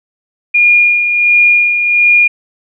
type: tone with tremolo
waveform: sine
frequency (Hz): 2425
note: D#7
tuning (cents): -45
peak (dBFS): -4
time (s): 0.54-2.28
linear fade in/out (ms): 10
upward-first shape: sine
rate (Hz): 1.4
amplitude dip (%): 50
effects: none